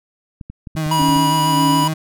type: clicks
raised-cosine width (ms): 5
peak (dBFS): -19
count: 8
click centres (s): 0.412 / 0.5 / 0.672 / 0.753 / 0.865 / 1.017 / 1.09 / 1.163
type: tone with vibrato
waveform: 35% pulse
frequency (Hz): 155.56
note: D#3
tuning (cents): 0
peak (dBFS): -17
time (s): 0.76-1.94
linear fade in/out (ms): 10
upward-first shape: triangle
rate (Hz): 7.2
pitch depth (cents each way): 42
type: tone with pitch glide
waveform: square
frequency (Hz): 970 to 980.7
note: B5 to B5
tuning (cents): -31 to -12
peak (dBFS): -16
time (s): 0.91-1.88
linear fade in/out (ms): 5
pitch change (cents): +19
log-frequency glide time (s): 1.13-1.7
type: tone with tremolo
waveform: sine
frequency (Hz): 279.7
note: C#4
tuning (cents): +16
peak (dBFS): -15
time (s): 0.99-1.84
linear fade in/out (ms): 5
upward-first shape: sine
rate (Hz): 1.8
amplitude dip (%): 80
effects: none